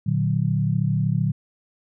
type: chord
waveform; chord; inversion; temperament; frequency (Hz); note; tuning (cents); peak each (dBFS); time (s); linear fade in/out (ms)
sine; Bb augmented; none; equal with one note detuned; 116.54 / 149.4 / 185; Bb2 / D3 / F#3; 0 / +30 / 0; -23 / -22 / -25; 0.06-1.32; 10
effects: none